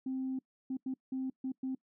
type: tone bursts at uneven times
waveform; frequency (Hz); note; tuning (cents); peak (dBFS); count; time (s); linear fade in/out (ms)
sine; 262; C4; +2; -32; 6; 0.06-0.39 / 0.7-0.77 / 0.86-0.94 / 1.12-1.3 / 1.44-1.52 / 1.63-1.75; 5
effects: noise-tail reverb RT60 0.1 s tail -24 dB re dry + tanh soft clip ceiling -29 dBFS